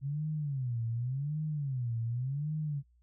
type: tone with vibrato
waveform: sine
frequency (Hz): 133.2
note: C3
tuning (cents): +31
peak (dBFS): -31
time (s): 0.01-2.83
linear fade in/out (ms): 50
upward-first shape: sine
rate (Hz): 0.88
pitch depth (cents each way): 260
effects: noise-tail reverb RT60 0.1 s tail -24 dB re dry + added 60 Hz sine -63 dBFS peak until 3.02 s